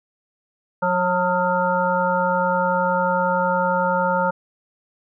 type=harmonic tone with a mistuned harmonic; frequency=181.1 Hz; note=F#3; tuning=37 cents flat; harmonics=1 / 3 / 5 / 7 / 8; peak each=-26 / -22 / -21 / -28 / -25 dBFS; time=0.82-4.31 s; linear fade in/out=10 ms; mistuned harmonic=8; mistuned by=-63 cents; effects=none